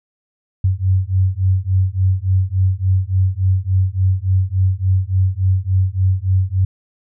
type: beating tone pair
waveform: sine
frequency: 92.5 / 96 Hz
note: F#2 / G2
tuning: 0 / -36 cents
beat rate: 3.5 Hz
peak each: -16 dBFS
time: 0.64-6.65 s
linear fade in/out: 5 ms
effects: none